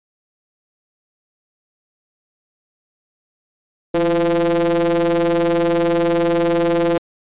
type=ring-modulated tone; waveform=square; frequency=86.6 Hz; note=F2; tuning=14 cents flat; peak=-12 dBFS; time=3.94-6.98 s; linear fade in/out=5 ms; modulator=423 Hz; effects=resampled to 8000 Hz